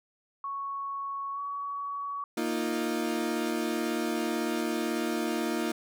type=tone with pitch glide; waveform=sine; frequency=1108.7 to 1128.1 Hz; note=C#6 to C#6; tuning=0 to +30 cents; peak=-32 dBFS; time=0.44-2.24 s; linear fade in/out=2 ms; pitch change=+30 cents; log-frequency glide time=1.33-1.4 s
type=chord; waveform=35% pulse; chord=Bb suspended fourth; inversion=none; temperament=equal; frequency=233.1 / 311.1 / 349.2 Hz; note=Bb3 / Eb4 / F4; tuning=0 / 0 / 0 cents; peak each=-31 dBFS; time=2.37-5.72 s; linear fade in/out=5 ms
effects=none